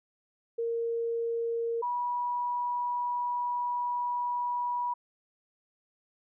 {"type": "tone pair in turn", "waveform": "sine", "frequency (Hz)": [463.5, 972.5], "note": ["A#4", "B5"], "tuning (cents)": [-10, -27], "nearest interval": "octave + minor second", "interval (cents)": 1283, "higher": "second", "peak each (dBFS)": -28, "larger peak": "neither", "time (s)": [[0.58, 1.82], [1.82, 4.94]], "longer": "second", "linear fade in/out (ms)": 10, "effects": []}